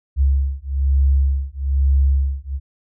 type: beating tone pair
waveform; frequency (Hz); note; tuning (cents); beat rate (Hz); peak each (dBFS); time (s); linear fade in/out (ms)
sine; 67.9 / 69; C#2 / C#2; -35 / -7; 1.1; -17 / -17; 0.16-2.6; 50
effects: none